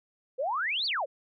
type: exponential two-way sweep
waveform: sine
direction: up then down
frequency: 482.1 to 4734 to 482.1 Hz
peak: -27 dBFS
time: 0.38-1.06 s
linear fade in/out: 20 ms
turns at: 0.86 s
effects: none